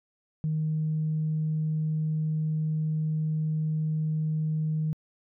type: tone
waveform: sine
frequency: 155.8 Hz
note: D#3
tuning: 3 cents sharp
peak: -24 dBFS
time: 0.44-4.93 s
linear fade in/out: 0 ms
effects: tanh soft clip ceiling -20 dBFS